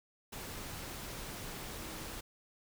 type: tone in noise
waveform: sine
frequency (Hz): 318.3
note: D#4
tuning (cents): +39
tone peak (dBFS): -52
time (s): 1.73-2.05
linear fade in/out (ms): 10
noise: pink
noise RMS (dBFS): -44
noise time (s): 0.32-2.21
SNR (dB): -11
effects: none